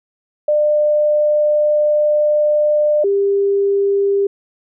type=tone pair in turn; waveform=sine; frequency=599 / 398.4 Hz; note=D5 / G4; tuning=+34 / +28 cents; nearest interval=perfect fifth; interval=706 cents; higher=first; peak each=-11 / -12 dBFS; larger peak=first; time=0.48-3.04 / 3.04-4.27 s; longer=first; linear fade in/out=5 ms; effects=none